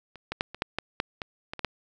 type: clicks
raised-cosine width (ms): 0.3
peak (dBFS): -28 / -15 / -9 / -23 / -10 / -12 / -9 / -17 / -18 / -20 / -10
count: 11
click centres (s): 0.157 / 0.32 / 0.409 / 0.546 / 0.621 / 0.786 / 1.001 / 1.218 / 1.535 / 1.593 / 1.647
effects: none